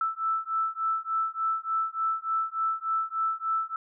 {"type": "beating tone pair", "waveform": "sine", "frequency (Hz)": [1318.5, 1321.9], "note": ["E6", "E6"], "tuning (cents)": [0, 4], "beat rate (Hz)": 3.4, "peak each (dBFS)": -29, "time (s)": [0.01, 3.76], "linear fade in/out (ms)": 2, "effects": []}